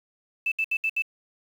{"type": "tone bursts", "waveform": "sine", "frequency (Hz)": 2637, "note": "E7", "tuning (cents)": 0, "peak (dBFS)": -22, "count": 5, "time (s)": [0.46, 1.022], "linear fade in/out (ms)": 5, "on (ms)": 58, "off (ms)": 68, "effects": ["8-bit"]}